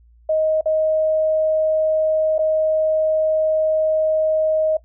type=tone with dropouts; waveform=sine; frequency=627 Hz; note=D#5; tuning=13 cents sharp; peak=-15 dBFS; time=0.29-4.77 s; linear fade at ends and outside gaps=5 ms; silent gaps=0.611-0.657 / 2.382-2.39 s; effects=noise-tail reverb RT60 0.1 s tail -18 dB re dry + added 58 Hz sine -48 dBFS peak until 4.84 s